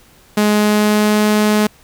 sawtooth tone with pitch glide, 209.8 to 211.6 Hz, G#3 to G#3, +18 to +33 cents, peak -7 dBFS, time 0.37-1.67 s, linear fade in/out 5 ms, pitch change +15 cents, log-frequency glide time 0.52-1.26 s, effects pink hiss -48 dBFS RMS until 1.83 s

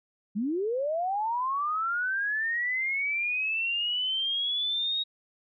sine linear sweep, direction up, 190 to 3786 Hz, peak -26 dBFS, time 0.35-5.04 s, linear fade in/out 20 ms, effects none

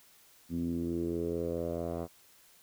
10% pulse tone with low-pass filter sweep, 84.5 Hz, E2, 43 cents sharp, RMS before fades -34 dBFS, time 0.49-2.08 s, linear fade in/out 50 ms, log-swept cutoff 230 to 800 Hz, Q 3.8, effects white hiss -61 dBFS RMS until 2.62 s

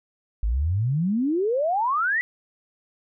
sine exponential sweep, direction up, 49.74 to 2000 Hz, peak -20 dBFS, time 0.43-2.21 s, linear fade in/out 0 ms, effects none

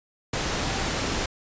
sine tone in noise, 782 Hz, G5, 4 cents flat, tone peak -36 dBFS, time 0.64-0.86 s, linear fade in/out 5 ms, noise pink, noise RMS -27 dBFS, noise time 0.33-1.26 s, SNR -12 dB, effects resampled to 16000 Hz

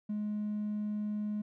triangle tone, 210 Hz, G#3, 19 cents sharp, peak -29 dBFS, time 0.09-1.42 s, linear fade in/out 10 ms, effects tanh soft clip ceiling -28 dBFS

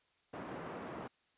pink band-pass noise, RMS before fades -45 dBFS, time 0.33-1.08 s, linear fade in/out 10 ms, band 190 to 1300 Hz, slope 12 dB/octave, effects white hiss -74 dBFS RMS until 1.37 s + resampled to 8000 Hz

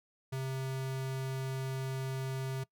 square tone, 132.6 Hz, C3, 23 cents sharp, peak -35 dBFS, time 0.32-2.64 s, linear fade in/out 10 ms, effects noise-tail reverb RT60 0.1 s tail -21 dB re dry

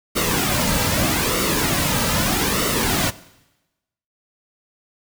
pink noise with flanger, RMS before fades -20 dBFS, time 0.15-3.11 s, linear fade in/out 20 ms, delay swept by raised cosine 1.2 to 2.8 ms, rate 0.8 Hz, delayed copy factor -0.65, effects noise-tail reverb RT60 1.0 s tail -19 dB re dry

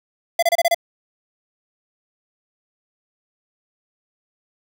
square tone bursts, 679 Hz, F5, 49 cents flat, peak -14 dBFS, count 6, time 0.39-0.746 s, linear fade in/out 5 ms, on 36 ms, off 28 ms, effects none

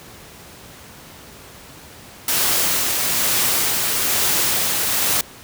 white noise with tremolo, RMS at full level -18 dBFS, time 2.28-5.21 s, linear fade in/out 2 ms, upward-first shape sine, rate 1.1 Hz, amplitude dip 25%, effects pink hiss -41 dBFS RMS until 5.43 s + high-pass 60 Hz 12 dB/octave

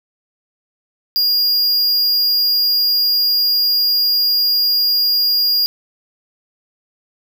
square tone, 4836 Hz, D8, 50 cents sharp, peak -13 dBFS, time 1.16-5.66 s, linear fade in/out 0 ms, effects none

